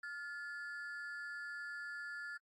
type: ring-modulated tone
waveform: triangle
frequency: 1568 Hz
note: G6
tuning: in tune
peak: -38 dBFS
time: 0.03-2.37 s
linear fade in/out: 5 ms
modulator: 158 Hz
effects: AAC 32 kbps